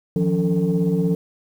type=tone cluster; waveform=sine; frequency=160.6 / 177.3 / 281.3 / 447.1 Hz; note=E3 / F3 / C#4 / A4; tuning=-45 / +26 / +26 / +28 cents; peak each=-23 / -18 / -26 / -23 dBFS; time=0.16-1.15 s; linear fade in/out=2 ms; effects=tanh soft clip ceiling -10 dBFS + 8-bit